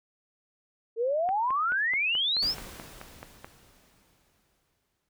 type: exponential sweep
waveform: sine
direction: up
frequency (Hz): 440 to 5500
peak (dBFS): -24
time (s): 0.96-2.55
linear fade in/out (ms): 50
type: click train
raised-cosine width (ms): 0.5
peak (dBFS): -25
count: 11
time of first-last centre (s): 1.29-3.445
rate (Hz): 4.64
type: noise with exponential decay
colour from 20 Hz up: pink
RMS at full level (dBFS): -40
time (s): 2.42-5.09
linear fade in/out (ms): 5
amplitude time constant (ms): 580
effects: none